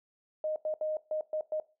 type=tone bursts at uneven times; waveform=sine; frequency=619 Hz; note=D#5; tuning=9 cents flat; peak=-29 dBFS; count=6; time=0.44-0.56 / 0.65-0.74 / 0.81-0.97 / 1.11-1.21 / 1.33-1.41 / 1.52-1.6 s; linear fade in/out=2 ms; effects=noise-tail reverb RT60 0.3 s tail -19 dB re dry